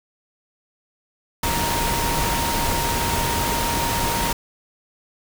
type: tone in noise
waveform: sine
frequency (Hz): 932.3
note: A#5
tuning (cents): 0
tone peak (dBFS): -25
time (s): 1.43-4.33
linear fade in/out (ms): 5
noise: pink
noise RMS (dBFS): -23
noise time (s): 1.43-4.33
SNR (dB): -5
effects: none